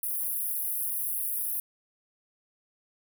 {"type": "high-pass noise", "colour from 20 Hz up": "pink", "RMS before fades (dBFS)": -31, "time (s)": [0.03, 1.6], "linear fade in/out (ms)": 2, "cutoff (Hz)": 10000, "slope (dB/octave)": 96, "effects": []}